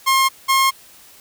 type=tone pair in turn; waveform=sawtooth; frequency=1068 / 1072.3 Hz; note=C6 / C6; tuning=+35 / +42 cents; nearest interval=unison; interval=7 cents; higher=second; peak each=-9 dBFS; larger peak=neither; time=0.06-0.29 / 0.48-0.71 s; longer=neither; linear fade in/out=20 ms; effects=white hiss -46 dBFS RMS until 1.2 s